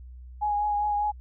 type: tone with vibrato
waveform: sine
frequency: 830.6 Hz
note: G#5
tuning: in tune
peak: -23 dBFS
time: 0.41-1.12 s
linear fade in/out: 20 ms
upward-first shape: triangle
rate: 5 Hz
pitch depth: 23 cents each way
effects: added 62 Hz sine -41 dBFS peak until 1.2 s